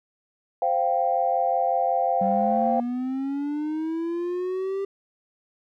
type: chord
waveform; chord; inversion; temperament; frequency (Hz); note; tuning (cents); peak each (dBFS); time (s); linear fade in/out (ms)
sine; C suspended fourth; none; equal; 523.3 / 698.5 / 784; C5 / F5 / G5; 0 / 0 / 0; -26 / -23 / -24; 0.62-2.8; 2
type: linear sweep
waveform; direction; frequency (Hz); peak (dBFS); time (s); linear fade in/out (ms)
triangle; up; 192 to 396.1; -23; 2.21-4.85; 5
effects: tanh soft clip ceiling -8 dBFS